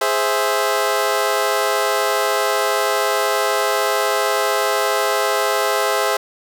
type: chord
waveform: 20% pulse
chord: Ab augmented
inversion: none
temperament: equal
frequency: 415.3 / 523.3 / 659.3 Hz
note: Ab4 / C5 / E5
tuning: 0 / 0 / 0 cents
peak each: -16 dBFS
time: 0.01-6.17 s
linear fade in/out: 5 ms
effects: none